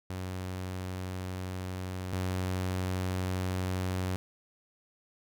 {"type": "tone pair in turn", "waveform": "sawtooth", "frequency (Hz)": [92.5, 92.5], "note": ["F#2", "F#2"], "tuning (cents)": [0, 0], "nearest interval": "unison", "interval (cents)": 0, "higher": "neither", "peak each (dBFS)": [-31, -26], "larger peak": "second", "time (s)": [[0.1, 2.13], [2.13, 4.16]], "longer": "neither", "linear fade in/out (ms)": 0, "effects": []}